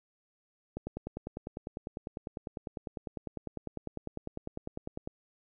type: click train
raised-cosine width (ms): 2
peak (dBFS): -24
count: 44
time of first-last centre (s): 0.77-5.074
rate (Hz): 9.99
effects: none